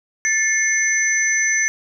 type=tone cluster; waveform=sine; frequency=1759 / 2150 / 6080 Hz; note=A6 / C7 / F#8; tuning=-1 / +47 / +46 cents; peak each=-20 dBFS; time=0.25-1.68 s; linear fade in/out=0 ms; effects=none